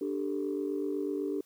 sine chord, D suspended fourth, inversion none, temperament equal, 293.7 / 392 / 440 Hz, D4 / G4 / A4, 0 / 0 / 0 cents, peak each -33 / -33 / -37 dBFS, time 0.01-1.41 s, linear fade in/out 5 ms, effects tanh soft clip ceiling -22 dBFS + white hiss -66 dBFS RMS until 1.45 s

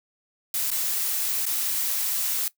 blue noise with dropouts, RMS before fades -26 dBFS, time 0.54-2.48 s, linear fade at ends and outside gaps 2 ms, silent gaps 0.704-0.714 / 1.455-1.464 s, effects noise-tail reverb RT60 0.1 s tail -18 dB re dry

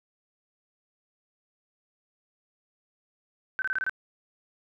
sine tone bursts, 1535 Hz, G6, 37 cents flat, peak -25 dBFS, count 6, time 3.59-3.895 s, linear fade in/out 0 ms, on 30 ms, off 25 ms, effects none

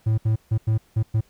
triangle tone bursts at uneven times, 110 Hz, A2, in tune, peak -15 dBFS, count 6, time 0.06-0.18 / 0.25-0.36 / 0.51-0.58 / 0.67-0.78 / 0.96-1.03 / 1.14-1.21 s, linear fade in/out 10 ms, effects pink hiss -60 dBFS RMS until 1.29 s

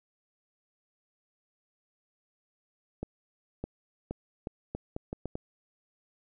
accelerating click train, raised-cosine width 2 ms, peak -21 dBFS, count 9, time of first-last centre 3.03-5.354 s, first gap 610 ms, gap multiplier 0.77, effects none

